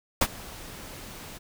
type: noise with ADSR envelope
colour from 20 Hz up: pink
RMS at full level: -20 dBFS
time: 0.21-1.39 s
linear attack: 6 ms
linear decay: 51 ms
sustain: -22 dB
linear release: 23 ms
effects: none